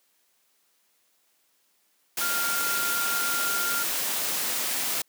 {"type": "tone in noise", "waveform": "sine", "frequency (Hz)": 1396.9, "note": "F6", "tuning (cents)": 0, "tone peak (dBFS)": -28, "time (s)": [2.21, 3.83], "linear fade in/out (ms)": 5, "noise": "white", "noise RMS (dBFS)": -28, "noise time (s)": [2.17, 5.02], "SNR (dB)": -3, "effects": ["white hiss -68 dBFS RMS until 5.08 s", "high-pass 200 Hz 12 dB/octave"]}